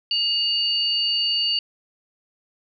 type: tone pair together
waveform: sine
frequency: 2852 / 4541 Hz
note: F7 / C#8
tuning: +36 / +41 cents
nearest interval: minor sixth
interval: 805 cents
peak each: -22 dBFS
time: 0.11-1.59 s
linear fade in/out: 2 ms
effects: none